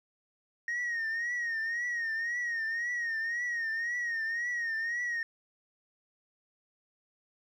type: tone with vibrato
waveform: sine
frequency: 1864.7 Hz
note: A#6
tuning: in tune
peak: -28 dBFS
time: 0.68-5.23 s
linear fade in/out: 2 ms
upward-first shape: triangle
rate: 1.9 Hz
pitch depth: 88 cents each way
effects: tanh soft clip ceiling -29 dBFS + 11-bit